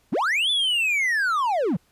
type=linear two-way sweep; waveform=triangle; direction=up then down; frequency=134.5 to 3520 to 134.5 Hz; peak=-18 dBFS; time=0.12-1.77 s; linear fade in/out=10 ms; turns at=0.5 s; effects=pink hiss -63 dBFS RMS until 1.91 s + resampled to 32000 Hz